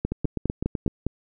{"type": "two click trains", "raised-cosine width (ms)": 3, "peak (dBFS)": [-11, -13], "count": [6, 7], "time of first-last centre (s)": [[0.05, 1.066], [0.12, 0.879]], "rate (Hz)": [4.92, 7.91], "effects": []}